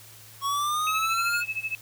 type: linear sweep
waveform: square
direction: up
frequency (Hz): 1100 to 1443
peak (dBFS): -25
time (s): 0.41-1.44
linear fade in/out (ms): 50
type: tone with tremolo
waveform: sine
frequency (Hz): 2598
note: E7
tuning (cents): -26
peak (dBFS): -25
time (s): 0.87-1.75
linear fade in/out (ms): 0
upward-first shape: sine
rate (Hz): 13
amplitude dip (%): 90
effects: added 109 Hz sine -53 dBFS peak until 1.81 s + white hiss -49 dBFS RMS until 1.81 s